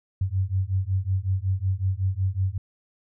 sine beating tone pair, 92.5 / 97.9 Hz, F#2 / G2, 0 / -2 cents, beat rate 5.4 Hz, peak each -25 dBFS, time 0.21-2.58 s, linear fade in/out 5 ms, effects none

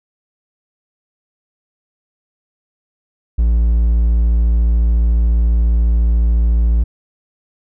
triangle tone, 57.1 Hz, A#1, 35 cents flat, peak -8 dBFS, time 3.38-6.84 s, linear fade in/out 10 ms, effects none

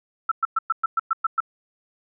sine tone bursts, 1329 Hz, E6, 14 cents sharp, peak -17 dBFS, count 9, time 0.29-1.404 s, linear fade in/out 5 ms, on 26 ms, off 110 ms, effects none

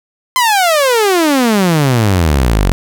sawtooth exponential sweep, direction down, 1046.5 to 42.93 Hz, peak -5 dBFS, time 0.36-2.72 s, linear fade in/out 0 ms, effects none

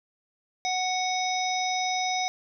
harmonic tone with a mistuned harmonic, 740 Hz, F#5, in tune, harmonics 1 / 3 / 5 / 7 / 8, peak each -27 / -32 / -34 / -35 / -36 dBFS, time 0.65-2.28 s, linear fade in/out 0 ms, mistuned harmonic 5, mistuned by +24 cents, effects none

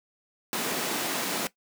pink high-pass noise, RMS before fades -30 dBFS, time 0.53-1.47 s, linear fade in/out 0 ms, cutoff 200 Hz, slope 24 dB/octave, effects noise-tail reverb RT60 0.1 s tail -17 dB re dry

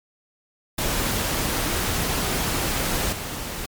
pink noise with level steps, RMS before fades -24 / -31 dBFS, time 0.78-3.66 s, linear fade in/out 5 ms, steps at 3.12 s, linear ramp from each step 10 ms, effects MP3 96 kbps

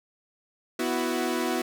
sawtooth chord, B suspended fourth, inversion none, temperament equal with one note detuned, 247.8 / 329.6 / 370 Hz, B3 / E4 / F#4, +6 / 0 / 0 cents, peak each -26 dBFS, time 0.79-1.62 s, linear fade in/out 5 ms, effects none

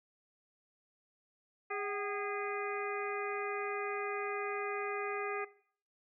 harmonic tone with a mistuned harmonic, 409.4 Hz, G#4, 25 cents flat, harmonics 1 / 2 / 3 / 4 / 5 / 6, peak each -40 / -42 / -41 / -46 / -42 / -44 dBFS, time 1.7-5.45 s, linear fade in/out 10 ms, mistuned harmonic 2, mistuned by -110 cents, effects noise-tail reverb RT60 0.5 s tail -17 dB re dry

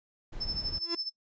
brown noise, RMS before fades -39 dBFS, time 0.32-0.79 s, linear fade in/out 10 ms
sine tone with tremolo, 5270 Hz, E8, 1 cent flat, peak -29 dBFS, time 0.4-1.1 s, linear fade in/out 20 ms, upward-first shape sine, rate 12 Hz, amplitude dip 80%
45% pulse tone with exponential growth, 340 Hz, F4, 46 cents flat, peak -30 dBFS, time 0.78-0.95 s, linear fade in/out 5 ms, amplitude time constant 35 ms
effects noise-tail reverb RT60 0.1 s tail -23 dB re dry + resampled to 16000 Hz

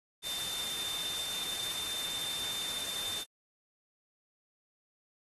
sine tone in noise, 3589 Hz, A7, 34 cents sharp, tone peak -36 dBFS, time 0.22-3.25 s, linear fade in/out 50 ms, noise white, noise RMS -39 dBFS, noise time 0.22-3.25 s, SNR 0 dB, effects AAC 32 kbps

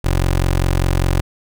20% pulse tone, 45 Hz, F#1, 47 cents flat, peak -9 dBFS, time 0.04-1.21 s, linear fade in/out 10 ms, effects none

